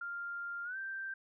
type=tone with pitch glide; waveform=sine; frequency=1396.9 to 1568 Hz; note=F6 to G6; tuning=0 to 0 cents; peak=-38 dBFS; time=0.01-1.14 s; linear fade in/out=5 ms; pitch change=+200 cents; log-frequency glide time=0.64-0.77 s; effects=none